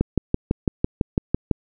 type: click train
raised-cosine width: 3 ms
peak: -5 dBFS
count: 10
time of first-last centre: 0.01-1.513 s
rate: 5.99 Hz
effects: none